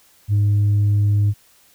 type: tone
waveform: sine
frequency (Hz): 102.8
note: G#2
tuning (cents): -17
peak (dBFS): -11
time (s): 0.28-1.34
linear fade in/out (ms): 50
effects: tanh soft clip ceiling -12 dBFS + white hiss -54 dBFS RMS until 1.74 s